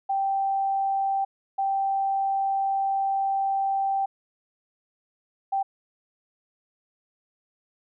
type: tone bursts at uneven times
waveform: sine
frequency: 782 Hz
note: G5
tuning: 4 cents flat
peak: -22 dBFS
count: 3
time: 0.09-1.25 / 1.58-4.06 / 5.52-5.63 s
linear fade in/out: 10 ms
effects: none